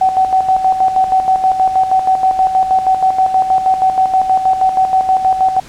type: tone with tremolo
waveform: sine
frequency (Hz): 756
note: F#5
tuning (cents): +37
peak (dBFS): -7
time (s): 0.01-5.6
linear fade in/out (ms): 5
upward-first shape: square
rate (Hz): 6.3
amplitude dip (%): 60
effects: pink hiss -37 dBFS RMS until 5.68 s + low-pass 9000 Hz 12 dB/octave